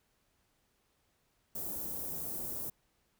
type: band-stop noise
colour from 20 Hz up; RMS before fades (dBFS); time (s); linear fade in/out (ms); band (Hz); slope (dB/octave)
white; -39; 1.55-2.7; 5; 520 to 14000; 12
effects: pink hiss -75 dBFS RMS until 3.19 s

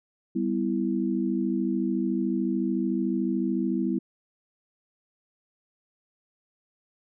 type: chord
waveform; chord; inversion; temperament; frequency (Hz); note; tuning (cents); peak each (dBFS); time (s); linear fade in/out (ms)
sine; E minor; first; equal with one note detuned; 196 / 249.7 / 329.6; G3 / B3 / E4; 0 / +19 / 0; -28; 0.35-3.99; 10
effects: none

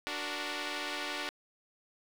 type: chord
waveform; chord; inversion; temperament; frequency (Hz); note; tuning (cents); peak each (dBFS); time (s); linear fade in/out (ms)
5% pulse; D augmented; none; equal; 293.7 / 370 / 466.2; D4 / F#4 / A#4; 0 / 0 / 0; -26 / -28 / -30; 0.07-1.29; 0
effects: low-pass 7000 Hz 12 dB/octave + 9-bit

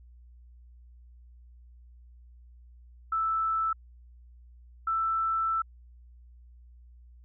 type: tone pair in turn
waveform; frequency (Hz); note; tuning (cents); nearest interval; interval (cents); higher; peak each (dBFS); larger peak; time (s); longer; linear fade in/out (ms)
sine; 1318.5 / 1326.9; E6 / E6; 0 / +11; unison; 11; second; -25; neither; 3.12-3.73 / 4.87-5.62; second; 5
effects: added 60 Hz sine -50 dBFS peak until 7.24 s

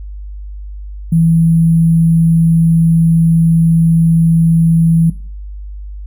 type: tone with sample-and-hold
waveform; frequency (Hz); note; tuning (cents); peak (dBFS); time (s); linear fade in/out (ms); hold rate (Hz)
sine; 164.81; E3; 0; -7; 1.12-5.1; 5; 11025
effects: noise-tail reverb RT60 0.4 s tail -17 dB re dry + added 50 Hz sine -24 dBFS peak until 6.06 s

